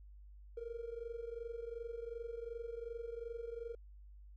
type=tone with amplitude modulation; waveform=triangle; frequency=466.2 Hz; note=A#4; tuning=in tune; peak=-35 dBFS; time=0.57-3.75 s; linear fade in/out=5 ms; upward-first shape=sine; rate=22.7 Hz; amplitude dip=85%; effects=tanh soft clip ceiling -37 dBFS + added 50 Hz sine -53 dBFS peak until 4.36 s